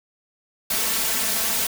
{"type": "noise with comb filter", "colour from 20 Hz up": "white", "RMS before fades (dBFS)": -23, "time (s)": [0.7, 1.67], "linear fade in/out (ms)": 5, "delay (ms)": 4.5, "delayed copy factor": 0.9, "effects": []}